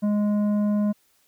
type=tone with tanh clipping; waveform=triangle; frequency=207.7 Hz; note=G#3; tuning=in tune; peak=-21 dBFS; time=0.02-0.93 s; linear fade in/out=20 ms; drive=13 dB; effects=white hiss -64 dBFS RMS until 1.27 s